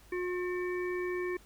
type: harmonic tone with a mistuned harmonic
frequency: 359.5 Hz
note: F#4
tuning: 50 cents flat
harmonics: 1 / 3 / 5 / 6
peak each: -32 / -44 / -42 / -44 dBFS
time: 0.12-1.37 s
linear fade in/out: 5 ms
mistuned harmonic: 6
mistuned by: +96 cents
effects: added 50 Hz sine -59 dBFS peak until 1.45 s + pink hiss -60 dBFS RMS until 1.45 s